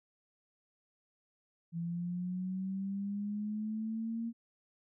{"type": "linear sweep", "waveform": "sine", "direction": "up", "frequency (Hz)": [166.7, 232.3], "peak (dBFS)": -34, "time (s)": [1.72, 4.33], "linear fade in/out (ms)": 50, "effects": []}